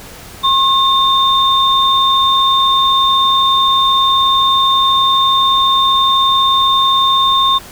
sine tone pair together, 1075 / 3616 Hz, C6 / A7, +47 / +47 cents, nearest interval octave + major sixth, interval 2100 cents, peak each -11 / -12 dBFS, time 0.43-7.59 s, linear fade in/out 20 ms, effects pink hiss -34 dBFS RMS until 7.71 s

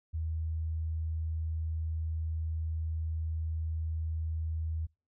sine tone, 80 Hz, D#2, 49 cents sharp, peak -31 dBFS, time 0.13-4.87 s, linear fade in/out 20 ms, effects noise-tail reverb RT60 0.3 s tail -26 dB re dry

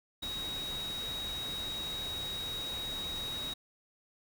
sine tone in noise, 3800 Hz, A#7, 33 cents sharp, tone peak -36 dBFS, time 0.22-3.54 s, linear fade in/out 10 ms, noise pink, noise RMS -44 dBFS, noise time 0.22-3.54 s, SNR +5 dB, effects none

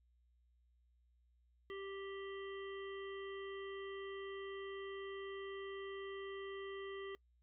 harmonic tone, 392 Hz, G4, in tune, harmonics 1 / 3 / 5 / 7 / 8, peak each -45 / -54 / -54 / -63 / -58 dBFS, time 1.7-7.15 s, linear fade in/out 0 ms, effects noise-tail reverb RT60 0.1 s tail -22 dB re dry + added 60 Hz sine -70 dBFS peak until 7.42 s

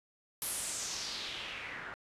white noise with low-pass filter sweep, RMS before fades -40 dBFS, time 0.42-1.94 s, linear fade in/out 0 ms, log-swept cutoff 12000 to 1500 Hz, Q 2.9, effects resampled to 32000 Hz

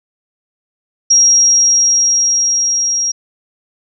sine tone with level ramp, 5630 Hz, F8, 13 cents sharp, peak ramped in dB -5 to -13 dBFS, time 1.1-3.12 s, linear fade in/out 10 ms, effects none

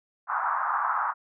white band-pass noise, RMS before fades -27 dBFS, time 0.27-1.14 s, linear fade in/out 50 ms, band 820 to 1400 Hz, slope 48 dB/octave, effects none

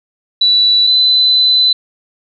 sine tone pair in turn, 3951 / 4015 Hz, B7 / B7, 0 / +28 cents, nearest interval unison, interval 28 cents, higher second, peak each -7 dBFS, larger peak neither, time 0.41-0.87 / 0.87-1.73 s, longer second, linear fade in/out 5 ms, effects none

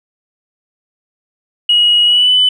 sine tone with pitch glide, 2900 to 3001 Hz, F#7 to F#7, -35 to +24 cents, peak -6 dBFS, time 1.69-2.49 s, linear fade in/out 5 ms, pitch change +59 cents, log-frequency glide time 2.05-2.32 s, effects tanh soft clip ceiling -2 dBFS

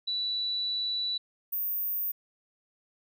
sine tone pair in turn, 3951 / 14944 Hz, B7 / A#9, 0 / +3 cents, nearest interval octave + major seventh, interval 2303 cents, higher second, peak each -28 dBFS, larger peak neither, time 0.07-1.18 / 1.52-2.12 s, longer first, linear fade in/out 10 ms, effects none

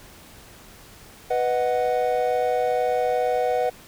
triangle chord, B major, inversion none, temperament equal, 493.9 / 622.3 / 740 Hz, B4 / D#5 / F#5, 0 / 0 / 0 cents, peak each -21 / -25 / -22 dBFS, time 1.3-3.7 s, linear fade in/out 10 ms, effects pink hiss -47 dBFS RMS until 3.87 s

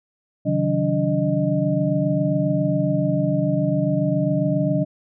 sine tone cluster, 136.4 / 156.8 / 184 / 289 / 616 Hz, C#3 / D#3 / F#3 / D4 / D#5, -28 / +14 / -9 / -28 / -17 cents, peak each -24 dBFS, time 0.45-4.85 s, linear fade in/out 20 ms, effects none

